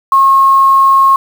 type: tone with quantisation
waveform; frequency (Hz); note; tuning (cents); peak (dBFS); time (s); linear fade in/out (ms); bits
sine; 1083; C#6; -41; -4; 0.12-1.16; 2; 5
effects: none